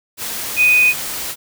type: tone in noise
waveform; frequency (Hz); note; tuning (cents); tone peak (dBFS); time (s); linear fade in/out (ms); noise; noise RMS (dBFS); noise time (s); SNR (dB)
sine; 2489; D#7; 0; -9; 0.56-0.94; 50; white; -25; 0.17-1.36; +13
effects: none